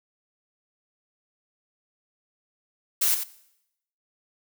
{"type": "noise with echo", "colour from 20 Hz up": "blue", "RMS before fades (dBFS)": -22, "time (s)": [3.01, 3.15], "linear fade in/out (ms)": 10, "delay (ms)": 89, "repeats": 1, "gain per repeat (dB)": -8, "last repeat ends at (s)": 3.239, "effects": ["noise-tail reverb RT60 0.8 s tail -18 dB re dry"]}